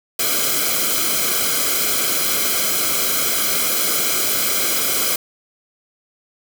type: noise with comb filter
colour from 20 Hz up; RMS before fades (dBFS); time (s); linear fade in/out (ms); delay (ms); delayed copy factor
white; -19; 0.19-5.16; 5; 1.1; -0.9
effects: none